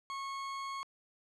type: tone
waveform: 40% pulse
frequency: 1095 Hz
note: C#6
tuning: 22 cents flat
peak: -37 dBFS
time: 0.1-0.83 s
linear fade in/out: 0 ms
effects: low-pass 6000 Hz 12 dB/octave